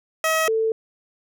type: tone pair in turn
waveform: 15% pulse / sine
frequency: 639 / 444.6 Hz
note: D#5 / A4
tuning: +46 / +18 cents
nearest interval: tritone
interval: 628 cents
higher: first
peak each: -12 / -18 dBFS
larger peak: first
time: 0.24-0.48 / 0.48-0.72 s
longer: neither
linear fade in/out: 2 ms
effects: none